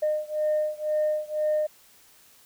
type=beating tone pair; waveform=sine; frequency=609 / 611 Hz; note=D#5 / D#5; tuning=-37 / -32 cents; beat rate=2 Hz; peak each=-25 / -26 dBFS; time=0.02-1.67 s; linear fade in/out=10 ms; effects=tanh soft clip ceiling -18 dBFS + white hiss -56 dBFS RMS until 2.45 s